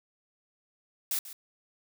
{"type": "noise with echo", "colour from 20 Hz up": "blue", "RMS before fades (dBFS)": -30, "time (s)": [1.11, 1.19], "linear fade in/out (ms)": 2, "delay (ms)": 140, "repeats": 1, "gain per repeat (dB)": -14, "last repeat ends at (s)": 1.33, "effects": []}